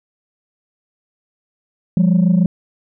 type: tone pair together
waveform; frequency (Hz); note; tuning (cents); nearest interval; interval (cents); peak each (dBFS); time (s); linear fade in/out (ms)
sine; 174.61 / 201.3; F3 / G3; 0 / +46; major second; 246; -10 / -13; 1.97-2.46; 2
effects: tanh soft clip ceiling -7 dBFS